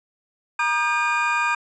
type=tone cluster; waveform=triangle; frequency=947 / 1214 / 1593 / 2442 Hz; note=A#5 / D#6 / G6 / D#7; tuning=+27 / -43 / +27 / -33 cents; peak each=-23 dBFS; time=0.59-1.55 s; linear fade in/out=5 ms; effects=resampled to 24000 Hz